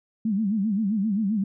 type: tone with vibrato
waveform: sine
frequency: 207.7 Hz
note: G#3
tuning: in tune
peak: -21 dBFS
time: 0.25-1.44 s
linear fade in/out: 5 ms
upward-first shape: sine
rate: 7.6 Hz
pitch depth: 150 cents each way
effects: none